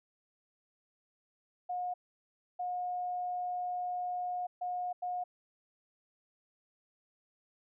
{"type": "tone bursts at uneven times", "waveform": "sine", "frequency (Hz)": 720, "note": "F#5", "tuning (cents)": -47, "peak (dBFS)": -33, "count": 4, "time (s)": [[1.69, 1.94], [2.59, 4.47], [4.61, 4.93], [5.02, 5.24]], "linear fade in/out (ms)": 10, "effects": []}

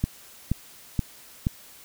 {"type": "click train", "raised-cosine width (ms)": 5, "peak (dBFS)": -10, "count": 4, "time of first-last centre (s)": [0.04, 1.469], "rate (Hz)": 2.1, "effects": ["white hiss -49 dBFS RMS until 1.84 s"]}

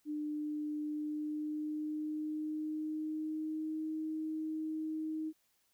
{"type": "tone with pitch glide", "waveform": "sine", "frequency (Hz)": [300.2, 313.7], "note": ["D4", "D#4"], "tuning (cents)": [38, 14], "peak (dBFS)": -35, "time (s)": [0.05, 5.33], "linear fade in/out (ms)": 50, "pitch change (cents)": 76, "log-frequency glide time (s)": [0.8, 3.88], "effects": ["white hiss -75 dBFS RMS until 5.73 s"]}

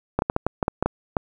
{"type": "clicks", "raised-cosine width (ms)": 1, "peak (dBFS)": -6, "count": 10, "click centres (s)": [0.19, 0.221, 0.299, 0.364, 0.466, 0.628, 0.681, 0.826, 0.86, 1.168], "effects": ["8-bit"]}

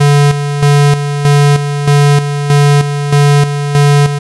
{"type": "tone with tremolo", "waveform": "square", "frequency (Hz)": 144.1, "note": "D3", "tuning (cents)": -33, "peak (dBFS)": -5, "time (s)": [0, 4.19], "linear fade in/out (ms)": 10, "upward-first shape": "square", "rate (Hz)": 1.6, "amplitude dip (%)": 60, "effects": ["resampled to 24000 Hz", "7-bit"]}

